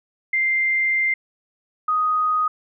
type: tone pair in turn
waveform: sine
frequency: 2093 / 1247.4 Hz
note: C7 / D#6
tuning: 0 / +4 cents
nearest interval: major sixth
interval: 896 cents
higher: first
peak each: -17 dBFS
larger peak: neither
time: 0.33-1.14 / 1.88-2.48 s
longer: first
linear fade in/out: 5 ms
effects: none